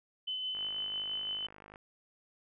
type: tone with tremolo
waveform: sine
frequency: 3032 Hz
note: F#7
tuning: 42 cents sharp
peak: -33 dBFS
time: 0.27-1.47 s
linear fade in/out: 10 ms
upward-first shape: sine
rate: 6 Hz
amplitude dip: 25%
type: click train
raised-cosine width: 0.5 ms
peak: -36 dBFS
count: 63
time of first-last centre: 0.55-1.759 s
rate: 51.3 Hz
effects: none